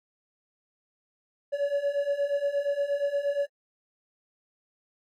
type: beating tone pair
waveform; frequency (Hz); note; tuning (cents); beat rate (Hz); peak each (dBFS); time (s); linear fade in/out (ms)
triangle; 563 / 571.5; C#5 / D5; +27 / -47; 8.5; -28 / -25; 1.52-3.47; 20
effects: AAC 48 kbps